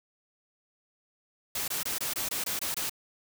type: noise bursts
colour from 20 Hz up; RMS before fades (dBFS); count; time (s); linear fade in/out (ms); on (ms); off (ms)
white; -32; 9; 1.55-2.896; 5; 130; 22
effects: none